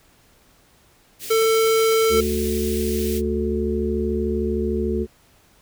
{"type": "band-stop noise", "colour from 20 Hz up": "white", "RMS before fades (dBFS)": -33, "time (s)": [1.19, 3.22], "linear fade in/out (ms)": 50, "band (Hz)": [490, 2000], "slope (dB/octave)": 24}
{"type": "tone", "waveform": "square", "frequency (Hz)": 446, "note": "A4", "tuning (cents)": 23, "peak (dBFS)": -16, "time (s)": [1.3, 2.21], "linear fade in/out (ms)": 10}
{"type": "harmonic tone", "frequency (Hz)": 73.42, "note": "D2", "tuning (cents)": 0, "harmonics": [1, 3, 5, 6], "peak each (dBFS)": [-26, -25, -24, -27], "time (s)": [2.09, 5.07], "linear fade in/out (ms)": 50}
{"effects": ["pink hiss -56 dBFS RMS until 5.61 s"]}